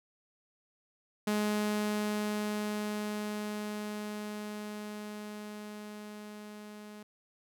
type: tone with level ramp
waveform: sawtooth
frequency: 210 Hz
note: G#3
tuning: 19 cents sharp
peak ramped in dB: -24 to -42 dBFS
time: 1.27-7.03 s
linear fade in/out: 5 ms
effects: none